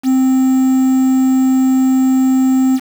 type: tone with quantisation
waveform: triangle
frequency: 261.3 Hz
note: C4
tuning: 2 cents flat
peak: -7 dBFS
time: 0.03-2.8 s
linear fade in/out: 50 ms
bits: 5
effects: none